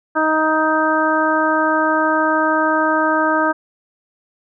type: harmonic tone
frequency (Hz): 313.1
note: D#4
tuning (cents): +11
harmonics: 1 / 2 / 3 / 4 / 5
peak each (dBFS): -20 / -20 / -20 / -20 / -20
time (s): 0.15-3.53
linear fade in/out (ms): 20
effects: none